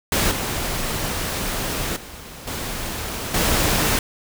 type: noise with level steps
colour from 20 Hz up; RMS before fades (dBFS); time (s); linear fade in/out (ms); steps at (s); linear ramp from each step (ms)
pink; -19 / -25 / -38 / -28 / -19; 0.12-3.99; 2; 0.31 / 1.96 / 2.47 / 3.34; 5
effects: none